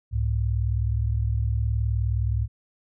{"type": "tone pair together", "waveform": "sine", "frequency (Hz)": [67.47, 106.8], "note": ["C#2", "G#2"], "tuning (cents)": [-46, 49], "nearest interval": "minor sixth", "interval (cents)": 795, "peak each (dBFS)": -24, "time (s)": [0.11, 2.48], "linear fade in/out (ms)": 50, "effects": []}